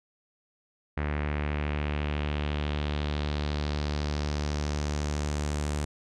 sawtooth tone with low-pass filter sweep, 74 Hz, D2, 14 cents sharp, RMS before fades -30 dBFS, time 0.97-5.85 s, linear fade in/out 5 ms, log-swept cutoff 2000 to 8300 Hz, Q 2.3, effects none

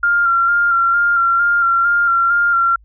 sine tone with vibrato, 1387 Hz, F6, 12 cents flat, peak -11 dBFS, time 0.03-2.76 s, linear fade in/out 5 ms, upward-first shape square, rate 2.2 Hz, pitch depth 21 cents each way, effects added 53 Hz sine -44 dBFS peak until 2.84 s

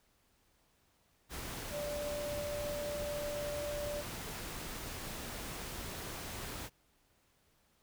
sine tone in noise, 586 Hz, D5, 4 cents flat, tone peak -37 dBFS, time 1.7-4.04 s, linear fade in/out 50 ms, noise pink, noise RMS -43 dBFS, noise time 1.29-6.7 s, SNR +3 dB, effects pink hiss -72 dBFS RMS until 7.82 s

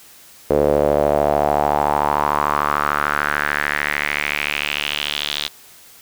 sawtooth tone with band-pass filter sweep, 73.42 Hz, D2, in tune, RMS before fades -19 dBFS, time 0.5-5.48 s, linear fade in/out 5 ms, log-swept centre 480 to 3700 Hz, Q 4, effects white hiss -45 dBFS RMS until 6.01 s

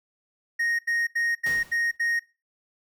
triangle tone bursts, 1864.7 Hz, A#6, in tune, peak -21 dBFS, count 6, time 0.59-2.195 s, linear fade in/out 10 ms, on 200 ms, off 81 ms
pink noise with exponential decay, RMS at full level -35 dBFS, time 1.46-1.97 s, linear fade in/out 5 ms, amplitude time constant 110 ms
effects noise-tail reverb RT60 0.3 s tail -19 dB re dry

